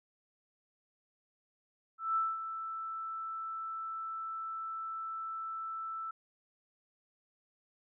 sine tone with ADSR envelope, 1323 Hz, E6, 6 cents sharp, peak -27 dBFS, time 1.98-6.11 s, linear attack 180 ms, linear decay 210 ms, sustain -10 dB, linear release 5 ms, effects none

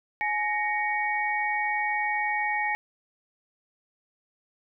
sine tone cluster, 842 / 1866 / 2240 Hz, G#5 / A#6 / C#7, +24 / +1 / +18 cents, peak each -28 / -29 / -30 dBFS, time 0.21-2.75 s, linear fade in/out 0 ms, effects none

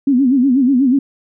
sine tone with vibrato, 261.6 Hz, C4, in tune, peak -9 dBFS, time 0.07-0.99 s, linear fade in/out 5 ms, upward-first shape sine, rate 8.2 Hz, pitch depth 140 cents each way, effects none

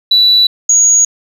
sine tone pair in turn, 3953 / 6694 Hz, B7 / G#8, +1 / +13 cents, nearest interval major sixth, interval 912 cents, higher second, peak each -4 dBFS, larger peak neither, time 0.11-0.47 / 0.69-1.05 s, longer neither, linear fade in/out 5 ms, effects tanh soft clip ceiling -1 dBFS

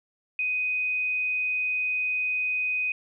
sine tone, 2500 Hz, D#7, 8 cents sharp, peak -24 dBFS, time 0.39-2.92 s, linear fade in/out 2 ms, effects none

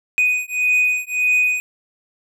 triangle beating tone pair, 2489 / 2490.7 Hz, D#7 / D#7, 0 / +1 cents, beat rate 1.7 Hz, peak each -17 dBFS, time 0.18-1.6 s, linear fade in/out 0 ms, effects none

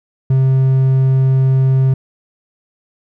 triangle tone, 132.4 Hz, C3, 21 cents sharp, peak -7 dBFS, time 0.3-1.94 s, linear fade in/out 5 ms, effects none

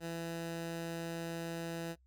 15% pulse tone, 166.9 Hz, E3, 22 cents sharp, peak -32 dBFS, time 0-1.96 s, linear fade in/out 50 ms, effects noise-tail reverb RT60 0.1 s tail -22 dB re dry + added 63 Hz sine -64 dBFS peak until 2.06 s

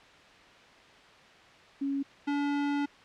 sine / square tone pair in turn, 277.2 / 286.5 Hz, C#4 / D4, 0 / -43 cents, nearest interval minor second, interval 57 cents, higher second, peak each -28 dBFS, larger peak neither, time 1.81-2.03 / 2.27-2.86 s, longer second, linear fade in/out 10 ms, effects white hiss -54 dBFS RMS until 3.04 s + low-pass 3000 Hz 12 dB/octave

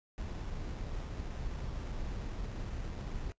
brown noise with sample-and-hold, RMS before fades -39 dBFS, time 0.18-3.32 s, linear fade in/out 0 ms, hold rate 4410 Hz, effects noise-tail reverb RT60 0.1 s tail -21 dB re dry + resampled to 16000 Hz

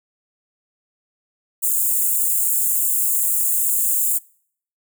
white high-pass noise, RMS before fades -19 dBFS, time 1.62-4.19 s, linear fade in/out 20 ms, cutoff 7000 Hz, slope 96 dB/octave, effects noise-tail reverb RT60 0.6 s tail -25 dB re dry

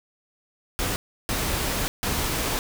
pink noise bursts at uneven times, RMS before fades -26 dBFS, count 3, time 0.79-0.96 / 1.29-1.88 / 2.03-2.59 s, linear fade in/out 0 ms, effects none

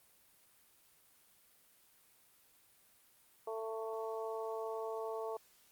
harmonic tone, 222.6 Hz, A3, 20 cents sharp, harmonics 2 / 3 / 4 / 5, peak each -40 / -44 / -46 / -48 dBFS, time 3.47-5.37 s, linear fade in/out 5 ms, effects white hiss -67 dBFS RMS until 5.71 s + Opus 32 kbps

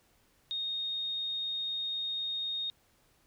sine tone, 3708 Hz, A#7, 10 cents flat, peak -32 dBFS, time 0.51-2.7 s, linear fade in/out 0 ms, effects pink hiss -68 dBFS RMS until 3.26 s

